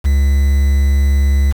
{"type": "tone with quantisation", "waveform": "triangle", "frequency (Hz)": 69.3, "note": "C#2", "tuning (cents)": 0, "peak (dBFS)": -7, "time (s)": [0.04, 1.53], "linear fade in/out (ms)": 20, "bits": 5, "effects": []}